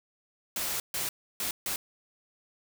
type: noise bursts at uneven times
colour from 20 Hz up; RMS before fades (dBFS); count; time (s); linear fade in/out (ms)
white; -32; 4; 0.56-0.8 / 0.94-1.09 / 1.4-1.51 / 1.66-1.76; 2
effects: none